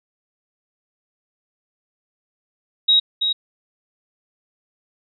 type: tone with echo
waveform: sine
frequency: 3804 Hz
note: A#7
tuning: 34 cents sharp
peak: -11 dBFS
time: 2.88-3 s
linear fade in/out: 10 ms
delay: 330 ms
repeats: 1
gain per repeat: -6 dB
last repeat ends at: 3.33 s
effects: none